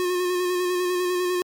square tone with vibrato, 360 Hz, F#4, 47 cents flat, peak -22 dBFS, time 0-1.42 s, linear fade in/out 0 ms, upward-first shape square, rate 10 Hz, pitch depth 21 cents each way, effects MP3 96 kbps

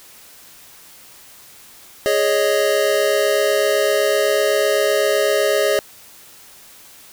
square chord, Ab suspended fourth, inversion none, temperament equal, 415.3 / 554.4 / 622.3 Hz, Ab4 / Db5 / Eb5, 0 / 0 / 0 cents, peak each -20 dBFS, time 2.06-5.79 s, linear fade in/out 0 ms, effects white hiss -44 dBFS RMS until 7.12 s

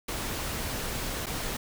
pink noise with dropouts, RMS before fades -33 dBFS, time 0.08-1.57 s, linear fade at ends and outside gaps 5 ms, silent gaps 1.26-1.266 s, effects none

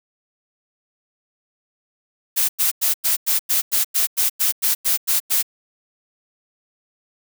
blue noise bursts, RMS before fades -18 dBFS, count 14, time 2.36-5.428 s, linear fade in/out 20 ms, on 130 ms, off 96 ms, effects none

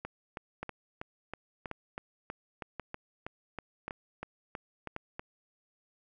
two click trains, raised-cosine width 0.5 ms, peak -22 / -23 dBFS, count 5 / 17, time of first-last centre 0.63-4.964 / 0.05-5.195 s, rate 0.923 / 3.11 Hz, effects none

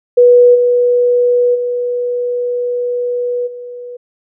sine tone with level steps, 488.5 Hz, B4, 19 cents flat, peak -3 / -8 / -14 / -25 dBFS, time 0.17-3.97 s, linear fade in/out 10 ms, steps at 0.54 / 1.54 / 3.46 s, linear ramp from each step 20 ms, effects none

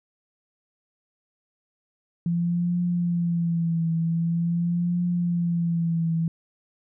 sine tone with vibrato, 170 Hz, F3, 46 cents flat, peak -21 dBFS, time 2.26-6.28 s, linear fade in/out 2 ms, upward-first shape triangle, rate 0.45 Hz, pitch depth 63 cents each way, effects none

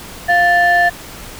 sine tone pair together, 698.5 / 1760 Hz, F5 / A6, 0 / 0 cents, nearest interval octave + major third, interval 1600 cents, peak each -10 dBFS, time 0.28-0.9 s, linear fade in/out 20 ms, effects tanh soft clip ceiling -5 dBFS + pink hiss -33 dBFS RMS until 1.39 s

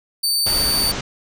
sawtooth tone, 4572 Hz, D8, 47 cents flat, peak -14 dBFS, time 0.23-0.92 s, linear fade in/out 10 ms
pink low-pass noise, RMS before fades -26 dBFS, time 0.46-1.01 s, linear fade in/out 5 ms, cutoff 7100 Hz, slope 48 dB/octave
effects none

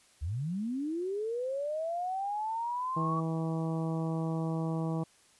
sine linear sweep, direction up, 66.6 to 1140 Hz, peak -31 dBFS, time 0.21-3.21 s, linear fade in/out 20 ms
harmonic tone, 162.1 Hz, E3, 29 cents flat, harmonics 1 / 2 / 3 / 4 / 5 / 6 / 7, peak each -31 / -37 / -41 / -43 / -45 / -47 / -48 dBFS, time 2.96-5.04 s, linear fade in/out 10 ms
effects white hiss -63 dBFS RMS until 5.39 s + resampled to 24000 Hz

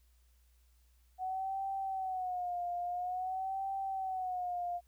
sine tone with vibrato, 740 Hz, F#5, in tune, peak -34 dBFS, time 1.18-4.81 s, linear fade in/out 50 ms, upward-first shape sine, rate 0.49 Hz, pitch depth 88 cents each way, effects added 60 Hz sine -64 dBFS peak until 4.87 s + white hiss -75 dBFS RMS until 4.87 s

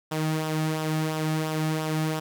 sawtooth tone with flanger, 156.6 Hz, D#3, 11 cents sharp, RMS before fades -27 dBFS, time 0.11-2.2 s, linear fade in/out 10 ms, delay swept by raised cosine 0.45 to 2.05 ms, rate 2.9 Hz, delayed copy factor -0.5, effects 10-bit

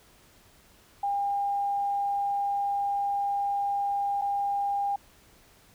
sine tone with dropouts, 804 Hz, G5, 44 cents sharp, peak -25 dBFS, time 1.03-4.96 s, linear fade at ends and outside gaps 5 ms, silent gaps 4.214-4.219 s, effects pink hiss -58 dBFS RMS until 5.74 s

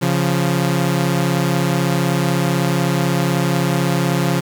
sawtooth tone pair together, 138.59 / 174.61 Hz, C#3 / F3, 0 / 0 cents, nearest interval major third, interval 400 cents, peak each -14 dBFS, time 0.01-4.41 s, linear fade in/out 20 ms, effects 7-bit

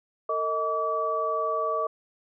sine tone cluster, 452.8 / 630 / 1148 Hz, A4 / D#5 / D6, +50 / +21 / -40 cents, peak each -31 / -29 / -27 dBFS, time 0.29-1.87 s, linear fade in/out 5 ms, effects none

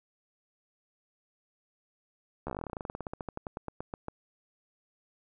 slowing click train, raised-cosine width 1 ms, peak -22 dBFS, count 30, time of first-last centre 2.47-4.084 s, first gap 13 ms, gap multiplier 1.09, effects none

